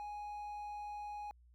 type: tone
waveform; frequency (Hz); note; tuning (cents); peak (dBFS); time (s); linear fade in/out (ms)
triangle; 830.6; G#5; 0; -40; 0-1.31; 0
effects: added 60 Hz sine -61 dBFS peak until 1.54 s